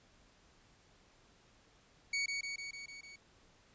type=tone with echo; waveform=sawtooth; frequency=2239 Hz; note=C#7; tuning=17 cents sharp; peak=-29 dBFS; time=2.13-2.26 s; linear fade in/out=5 ms; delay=150 ms; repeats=6; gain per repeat=-3 dB; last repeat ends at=3.16 s; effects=pink hiss -66 dBFS RMS until 3.74 s + resampled to 16000 Hz